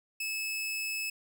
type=tone; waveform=sawtooth; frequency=2600 Hz; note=E7; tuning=24 cents flat; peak=-29 dBFS; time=0.2-1.1 s; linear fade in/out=5 ms; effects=none